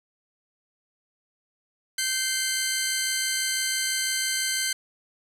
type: tone pair together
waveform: 10% pulse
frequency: 1548 / 2086 Hz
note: G6 / C7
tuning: -22 / -6 cents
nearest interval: perfect fourth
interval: 516 cents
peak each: -18 dBFS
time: 1.98-4.73 s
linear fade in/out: 5 ms
effects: low-pass 12000 Hz 12 dB/octave + 8-bit